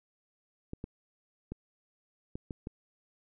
clicks, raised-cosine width 3 ms, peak -25 dBFS, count 6, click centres 0.734 / 0.841 / 1.52 / 2.355 / 2.508 / 2.671 s, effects none

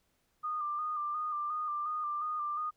sine tone with vibrato, 1208 Hz, D6, 48 cents sharp, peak -32 dBFS, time 0.43-2.71 s, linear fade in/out 20 ms, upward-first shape square, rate 2.8 Hz, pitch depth 32 cents each way, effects pink hiss -75 dBFS RMS until 2.76 s

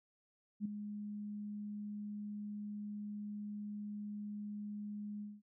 sine tone with ADSR envelope, 207.7 Hz, G#3, in tune, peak -32 dBFS, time 0.6-5.42 s, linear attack 53 ms, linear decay 5 ms, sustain -9 dB, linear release 210 ms, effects none

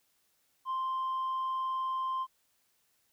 sine tone with tanh clipping, 1046.5 Hz, C6, in tune, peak -31 dBFS, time 0.65-2.27 s, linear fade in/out 50 ms, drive 1 dB, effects white hiss -73 dBFS RMS until 3.12 s

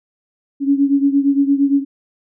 sine beating tone pair, 277.2 / 285.9 Hz, C#4 / D4, 0 / -46 cents, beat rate 8.7 Hz, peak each -13 / -17 dBFS, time 0.6-1.85 s, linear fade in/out 50 ms, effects none

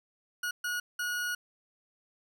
40% pulse tone bursts at uneven times, 1452 Hz, F#6, 33 cents flat, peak -30 dBFS, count 3, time 0.43-0.51 / 0.64-0.8 / 0.99-1.35 s, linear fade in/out 5 ms, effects none

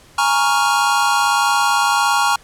square chord, Bb minor seventh, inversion third, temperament equal, 830.6 / 932.3 / 1108.7 / 1396.9 Hz, Ab5 / Bb5 / Db6 / F6, 0 / 0 / 0 / 0 cents, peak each -20 dBFS, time 0.18-2.36 s, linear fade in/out 5 ms, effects pink hiss -47 dBFS RMS until 2.43 s + low-pass 11000 Hz 12 dB/octave

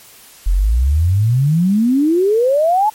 sine exponential sweep, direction up, 40.75 to 882 Hz, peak -10 dBFS, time 0.46-2.9 s, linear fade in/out 10 ms, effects white hiss -42 dBFS RMS until 2.94 s + MP3 64 kbps

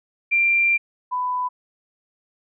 sine tone pair in turn, 2372 / 997.3 Hz, D7 / B5, +17 / +17 cents, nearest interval octave + minor third, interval 1500 cents, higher first, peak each -15 / -21 dBFS, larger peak first, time 0.31-0.78 / 1.11-1.49 s, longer first, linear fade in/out 20 ms, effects none

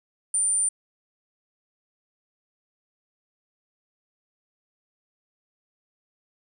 sine tone, 9100 Hz, C#9, 44 cents sharp, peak -18 dBFS, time 0.34-0.69 s, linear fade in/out 5 ms, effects tanh soft clip ceiling -19 dBFS + 10-bit

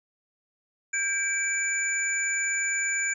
sine tone cluster, 1599 / 2314 / 6970 Hz, G6 / D7 / A8, +34 / -26 / -17 cents, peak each -29 dBFS, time 0.93-3.14 s, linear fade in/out 10 ms, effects none

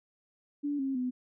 sine tone with pitch steps, 289 / 269.6 / 251.6 Hz, D4 / C#4 / B3, -28 / -48 / +32 cents, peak -29 dBFS, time 0.63-1.11 s, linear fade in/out 20 ms, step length 160 ms, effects none

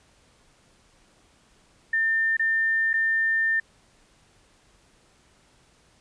sine tone with dropouts, 1800 Hz, A6, 39 cents sharp, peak -20 dBFS, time 1.93-3.6 s, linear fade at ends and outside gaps 5 ms, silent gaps 2.369-2.394 / 2.932-2.938 s, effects pink hiss -60 dBFS RMS until 6 s + resampled to 22050 Hz

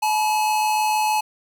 square tone pair together, 857.5 / 964 Hz, A5 / B5, -45 / -42 cents, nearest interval major second, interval 203 cents, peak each -19 / -30 dBFS, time 0.02-1.21 s, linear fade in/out 10 ms, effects 9-bit

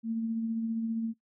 sine tone with tremolo, 226.2 Hz, A3, 48 cents sharp, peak -27 dBFS, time 0.03-1.14 s, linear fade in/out 50 ms, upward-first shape triangle, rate 15 Hz, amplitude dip 35%, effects noise-tail reverb RT60 0.1 s tail -19 dB re dry

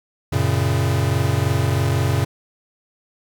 square chord, F# major, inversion none, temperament equal with one note detuned, 92.5 / 115.07 / 138.59 Hz, F#2 / A#2 / C#3, 0 / -22 / 0 cents, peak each -22 dBFS, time 0.32-2.25 s, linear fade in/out 10 ms, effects 9-bit

